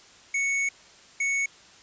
square tone pair in turn, 2217 / 2217 Hz, C#7 / C#7, 0 / 0 cents, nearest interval unison, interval 0 cents, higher neither, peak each -24 dBFS, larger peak neither, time 0.34-0.69 / 1.2-1.46 s, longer first, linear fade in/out 5 ms, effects white hiss -52 dBFS RMS until 1.82 s + resampled to 16000 Hz

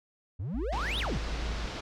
triangle exponential two-way sweep, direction up then down, 79.6 to 3951 to 79.6 Hz, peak -30 dBFS, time 0.39-1.19 s, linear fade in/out 10 ms, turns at 0.99 s
sine tone, 55 Hz, A1, in tune, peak -32 dBFS, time 0.54-1.66 s, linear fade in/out 5 ms
pink low-pass noise, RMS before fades -38 dBFS, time 0.72-1.81 s, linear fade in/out 10 ms, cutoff 5500 Hz, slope 24 dB/octave
effects none

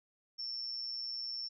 sine tone with amplitude modulation, 5410 Hz, E8, 44 cents sharp, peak -34 dBFS, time 0.38-1.49 s, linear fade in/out 20 ms, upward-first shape sine, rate 120 Hz, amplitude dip 75%, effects none

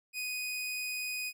sawtooth tone, 2491 Hz, D#7, 1 cent sharp, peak -31 dBFS, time 0.13-1.33 s, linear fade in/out 50 ms, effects none

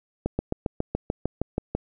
slowing click train, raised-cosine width 2 ms, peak -11 dBFS, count 11, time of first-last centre 0.26-1.75 s, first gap 130 ms, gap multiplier 1.03, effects none

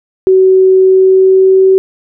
sine tone with pitch glide, 377 to 380.7 Hz, F#4 to F#4, +32 to +49 cents, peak -3 dBFS, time 0.27-1.78 s, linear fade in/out 0 ms, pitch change +17 cents, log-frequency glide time 0.77-1.67 s, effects none

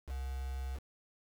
sine tone with quantisation, 65.9 Hz, C2, 13 cents sharp, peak -36 dBFS, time 0.06-0.8 s, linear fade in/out 50 ms, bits 8, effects none

